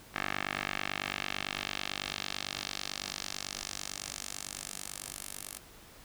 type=tone with band-pass filter sweep; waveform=10% pulse; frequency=49 Hz; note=G1; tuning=in tune; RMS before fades=-39 dBFS; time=0.14-5.59 s; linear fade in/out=10 ms; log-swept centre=1900 to 11000 Hz; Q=1.4; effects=pink hiss -54 dBFS RMS until 6.04 s